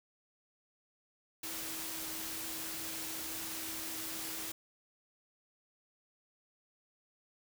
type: tone in noise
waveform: sine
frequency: 322.2 Hz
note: E4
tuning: 39 cents flat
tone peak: -50 dBFS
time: 1.43-4.52 s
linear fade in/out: 5 ms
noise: white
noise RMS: -41 dBFS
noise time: 1.43-4.52 s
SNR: -12 dB
effects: none